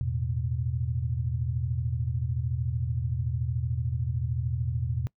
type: chord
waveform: sine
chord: E suspended fourth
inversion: none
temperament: equal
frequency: 82.41 / 110 / 123.47 Hz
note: E2 / A2 / B2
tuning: 0 / 0 / 0 cents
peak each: -31 / -33 / -29 dBFS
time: 0.01-5.07 s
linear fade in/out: 0 ms
effects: noise-tail reverb RT60 0.1 s tail -24 dB re dry